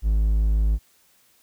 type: tone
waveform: triangle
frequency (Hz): 53.1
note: G#1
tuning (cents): +39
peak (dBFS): -15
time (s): 0.02-0.79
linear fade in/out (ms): 50
effects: white hiss -60 dBFS RMS until 1.42 s